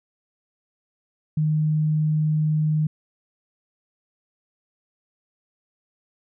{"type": "tone", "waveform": "sine", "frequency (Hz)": 154, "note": "D#3", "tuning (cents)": -17, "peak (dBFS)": -18, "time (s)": [1.37, 2.87], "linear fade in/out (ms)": 5, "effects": []}